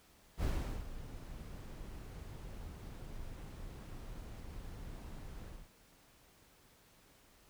brown noise with ADSR envelope, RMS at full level -33 dBFS, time 0.37-5.71 s, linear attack 58 ms, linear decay 420 ms, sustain -14 dB, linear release 230 ms, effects pink hiss -65 dBFS RMS until 7.49 s

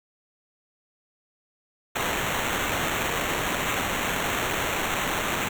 blue noise with sample-and-hold, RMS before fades -27 dBFS, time 1.95-5.49 s, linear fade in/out 10 ms, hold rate 4900 Hz, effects none

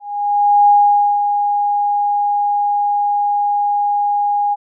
sine tone with ADSR envelope, 820 Hz, G#5, 22 cents flat, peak -6 dBFS, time 0-4.56 s, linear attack 680 ms, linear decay 510 ms, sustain -7 dB, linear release 31 ms, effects none

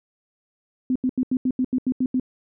sine tone bursts, 255.7 Hz, C4, 40 cents flat, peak -18 dBFS, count 10, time 0.9-2.198 s, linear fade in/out 2 ms, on 56 ms, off 82 ms, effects none

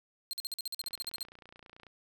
sawtooth tone bursts, 4186 Hz, C8, in tune, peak -32 dBFS, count 14, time 0.31-1.229 s, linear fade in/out 0 ms, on 22 ms, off 47 ms
click train, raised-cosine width 0.3 ms, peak -36 dBFS, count 31, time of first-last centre 0.84-1.867 s, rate 29.2 Hz
effects none

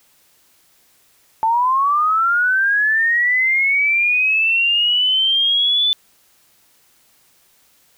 sine linear sweep, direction up, 875 to 3520 Hz, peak -13 dBFS, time 1.43-5.93 s, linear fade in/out 0 ms, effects white hiss -56 dBFS RMS until 7.97 s

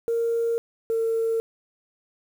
sine tone pair in turn, 463.3 / 453.2 Hz, A#4 / A#4, -11 / -49 cents, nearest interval unison, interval 38 cents, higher first, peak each -20 dBFS, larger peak neither, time 0.08-0.58 / 0.9-1.4 s, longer neither, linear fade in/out 0 ms, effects tanh soft clip ceiling -17 dBFS + 8-bit

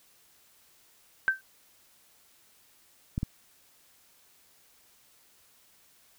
sine tone with exponential decay, 1555 Hz, G6, 14 cents flat, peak -17 dBFS, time 1.28-1.41 s, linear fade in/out 0 ms, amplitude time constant 28 ms
clicks, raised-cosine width 5 ms, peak -17 dBFS, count 2, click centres 3.179 / 3.231 s
effects white hiss -62 dBFS RMS until 6.18 s

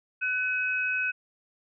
sine tone pair together, 1500 / 2548 Hz, F#6 / D#7, +23 / +41 cents, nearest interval major sixth, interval 918 cents, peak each -28 dBFS, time 0.21-1.12 s, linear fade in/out 20 ms, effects none

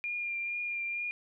sine tone with vibrato, 2403 Hz, D7, 39 cents sharp, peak -32 dBFS, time 0.04-1.11 s, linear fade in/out 0 ms, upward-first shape triangle, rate 2.2 Hz, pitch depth 21 cents each way, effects none

